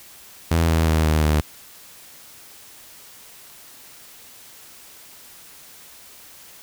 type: tone with pitch steps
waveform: sawtooth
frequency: 82.7 / 81 / 79.33 / 77.7 / 76.1 Hz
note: E2 / E2 / D#2 / D#2 / D#2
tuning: +6 / -30 / +34 / -2 / -38 cents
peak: -12 dBFS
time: 0.51-1.41 s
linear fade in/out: 5 ms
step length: 180 ms
effects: white hiss -45 dBFS RMS until 6.62 s